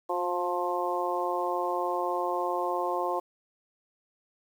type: harmonic tone with a mistuned harmonic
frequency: 176.6 Hz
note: F3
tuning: 20 cents sharp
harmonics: 2 / 3 / 4 / 5 / 6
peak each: -33 / -33 / -33 / -33 / -33 dBFS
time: 0.09-3.2 s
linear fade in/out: 10 ms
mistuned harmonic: 2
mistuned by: +20 cents
effects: 9-bit